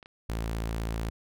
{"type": "clicks", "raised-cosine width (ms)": 0.3, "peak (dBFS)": -31, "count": 2, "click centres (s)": [0.028, 0.059]}
{"type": "tone", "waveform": "sawtooth", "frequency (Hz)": 55.9, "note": "A1", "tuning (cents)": 28, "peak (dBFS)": -26, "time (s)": [0.29, 1.1], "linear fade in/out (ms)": 5}
{"effects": []}